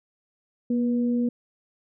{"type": "tone pair together", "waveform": "sine", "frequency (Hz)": [239.9, 487.1], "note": ["A#3", "B4"], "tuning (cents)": [50, -24], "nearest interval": "octave", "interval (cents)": 1226, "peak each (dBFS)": [-21, -32], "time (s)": [0.7, 1.29], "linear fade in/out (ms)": 5, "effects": []}